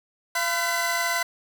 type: tone cluster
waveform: sawtooth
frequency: 686 / 1012 / 1518 / 2005 Hz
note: F5 / B5 / F#6 / B6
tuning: -31 / +42 / +44 / +26 cents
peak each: -25 dBFS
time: 0.35-1.23 s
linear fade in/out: 5 ms
effects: none